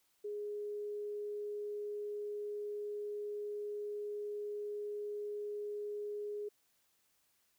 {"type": "tone", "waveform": "sine", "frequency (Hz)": 415, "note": "G#4", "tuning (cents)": -1, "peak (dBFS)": -38, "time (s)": [0.24, 6.49], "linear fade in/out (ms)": 10, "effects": ["white hiss -75 dBFS RMS until 7.58 s"]}